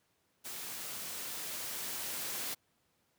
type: noise with level ramp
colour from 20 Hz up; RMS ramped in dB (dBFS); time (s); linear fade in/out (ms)
white; -43 to -38; 0.44-2.55; 20
effects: pink hiss -75 dBFS RMS until 3.18 s + high-pass 100 Hz 12 dB/octave